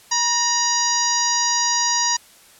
harmonic tone with a mistuned harmonic, 960 Hz, B5, 49 cents flat, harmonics 1 / 2 / 3 / 4 / 5 / 6 / 7, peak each -23 / -27 / -34 / -31 / -23 / -22 / -25 dBFS, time 0.11-2.17 s, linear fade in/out 10 ms, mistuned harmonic 2, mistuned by -67 cents, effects white hiss -49 dBFS RMS until 2.59 s + low-pass 12000 Hz 12 dB/octave

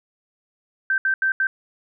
sine tone bursts at uneven times, 1557 Hz, G6, 12 cents flat, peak -17 dBFS, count 4, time 0.9-0.98 / 1.05-1.14 / 1.22-1.32 / 1.4-1.47 s, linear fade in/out 2 ms, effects none

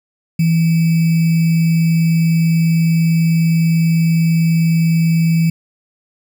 sine tone with sample-and-hold, 164.6 Hz, E3, 2 cents flat, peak -10 dBFS, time 0.39-5.5 s, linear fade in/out 5 ms, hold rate 2450 Hz, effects none

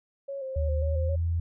sine tone with vibrato, 540 Hz, C#5, 45 cents flat, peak -32 dBFS, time 0.28-1.16 s, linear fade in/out 10 ms, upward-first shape square, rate 3.7 Hz, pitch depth 41 cents each way
sine tone with pitch glide, 75.6 to 83.88 Hz, D#2 to E2, -49 to +31 cents, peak -24 dBFS, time 0.56-1.4 s, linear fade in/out 5 ms, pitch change +180 cents, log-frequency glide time 0.77-1.24 s
effects none

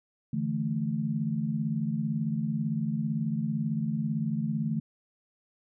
sine chord, D suspended second, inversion none, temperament equal, 146.83 / 164.81 / 220 Hz, D3 / E3 / A3, 0 / 0 / 0 cents, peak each -32 / -32 / -30 dBFS, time 0.33-4.8 s, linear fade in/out 5 ms, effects none

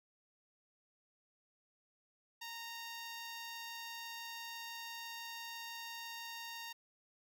10% pulse tone, 926 Hz, A#5, 12 cents flat, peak -36 dBFS, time 2.41-6.73 s, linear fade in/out 10 ms, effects none

